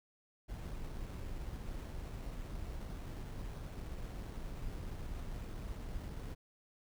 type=noise with sample-and-hold; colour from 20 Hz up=brown; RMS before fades=-43 dBFS; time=0.48-6.35 s; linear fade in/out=20 ms; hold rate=4900 Hz; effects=none